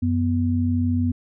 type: tone pair together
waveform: sine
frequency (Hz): 92.5 / 246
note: F#2 / B3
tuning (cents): 0 / -7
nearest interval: octave + perfect fourth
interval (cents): 1693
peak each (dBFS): -21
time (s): 0.02-1.12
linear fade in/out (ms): 10
effects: none